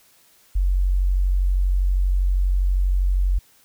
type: tone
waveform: sine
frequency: 46.25 Hz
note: F#1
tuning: in tune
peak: -16 dBFS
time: 0.55-3.39 s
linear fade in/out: 10 ms
effects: white hiss -56 dBFS RMS until 3.64 s